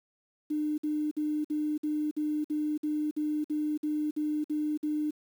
sine tone bursts, 301.9 Hz, D4, 48 cents sharp, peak -27 dBFS, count 14, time 0.5-5.109 s, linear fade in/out 10 ms, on 280 ms, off 53 ms, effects 9-bit

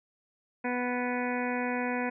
harmonic tone, 246.9 Hz, B3, in tune, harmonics 1 / 2 / 3 / 4 / 6 / 7 / 8 / 9 / 10, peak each -32 / -35 / -37 / -38 / -40 / -40 / -41 / -42 / -42 dBFS, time 0.64-2.1 s, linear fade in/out 10 ms, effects none

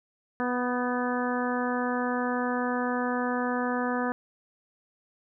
harmonic tone with a mistuned harmonic, 246.9 Hz, B3, in tune, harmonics 1 / 2 / 3 / 4 / 5 / 6 / 7, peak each -29 / -32 / -34 / -35 / -36 / -37 / -37 dBFS, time 0.4-4.12 s, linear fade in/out 0 ms, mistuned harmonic 6, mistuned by +32 cents, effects none

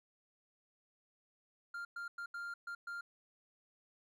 triangle tone bursts at uneven times, 1396.9 Hz, F6, in tune, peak -39 dBFS, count 6, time 1.74-1.85 / 1.96-2.08 / 2.18-2.26 / 2.34-2.54 / 2.67-2.75 / 2.87-3.01 s, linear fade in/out 5 ms, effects none

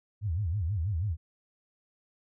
sine tone with vibrato, 91.9 Hz, F#2, 11 cents flat, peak -27 dBFS, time 0.21-1.17 s, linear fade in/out 50 ms, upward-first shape sine, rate 6.2 Hz, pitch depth 280 cents each way, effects none

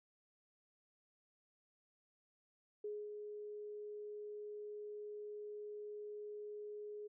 sine tone with ADSR envelope, 418.3 Hz, G#4, 12 cents sharp, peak -40 dBFS, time 2.84-7.08 s, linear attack 5 ms, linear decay 240 ms, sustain -5 dB, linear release 16 ms, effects none

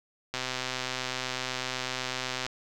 click train, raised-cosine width 0.2 ms, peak -14 dBFS, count 273, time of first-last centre 0.34-2.465 s, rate 128 Hz, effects none

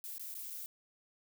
violet noise with dropouts, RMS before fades -44 dBFS, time 0.04-0.66 s, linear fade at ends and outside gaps 0 ms, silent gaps 0.181-0.196 / 0.342-0.351 / 0.501-0.505 s, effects none

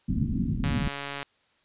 white low-pass noise, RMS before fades -27 dBFS, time 0.08-0.88 s, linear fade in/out 5 ms, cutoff 260 Hz, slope 48 dB/octave
click train, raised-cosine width 0.3 ms, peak -18 dBFS, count 84, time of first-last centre 0.64-1.229 s, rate 141 Hz
effects white hiss -66 dBFS RMS until 1.64 s + resampled to 8000 Hz

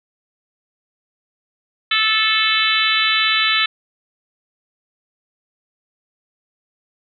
harmonic tone, 437.6 Hz, A4, 9 cents flat, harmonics 3 / 4 / 5 / 6 / 7 / 8 / 9, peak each -22 / -22 / -22 / -22 / -22 / -22 / -22 dBFS, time 1.91-3.66 s, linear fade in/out 5 ms, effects none

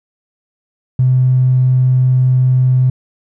triangle tone, 128.2 Hz, C3, 35 cents flat, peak -4 dBFS, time 0.99-2.9 s, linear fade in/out 5 ms, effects tanh soft clip ceiling -6 dBFS

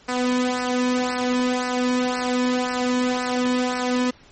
sawtooth tone with flanger, 249.9 Hz, B3, 21 cents sharp, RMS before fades -22 dBFS, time 0.08-4.11 s, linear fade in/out 10 ms, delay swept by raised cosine 0.29 to 1.49 ms, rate 1.9 Hz, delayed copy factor -0.65, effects pink hiss -51 dBFS RMS until 4.31 s + MP3 32 kbps

